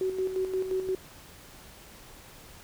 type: tone with tremolo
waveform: sine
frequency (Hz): 375.7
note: F#4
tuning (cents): +26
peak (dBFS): -25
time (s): 0.01-0.95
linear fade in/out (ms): 2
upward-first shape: square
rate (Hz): 5.7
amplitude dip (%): 55
effects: pink hiss -50 dBFS RMS until 2.63 s